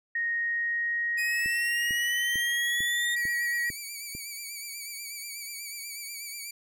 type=tone with pitch glide; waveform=sine; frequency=1864.7 to 1912.7 Hz; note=A#6 to A#6; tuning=0 to +44 cents; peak=-26 dBFS; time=0.15-3.7 s; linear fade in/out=5 ms; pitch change=+44 cents; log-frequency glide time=0.29-2.67 s
type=exponential sweep; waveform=sawtooth; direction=up; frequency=2489 to 3667 Hz; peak=-28 dBFS; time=1.17-3.16 s; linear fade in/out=20 ms
type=click train; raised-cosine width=3 ms; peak=-29 dBFS; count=7; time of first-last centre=1.46-4.151 s; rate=2.23 Hz
type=tone with vibrato; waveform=10% pulse; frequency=2300 Hz; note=D7; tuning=37 cents flat; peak=-28 dBFS; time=3.16-6.51 s; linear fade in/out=5 ms; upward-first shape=sine; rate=8.2 Hz; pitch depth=54 cents each way
effects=none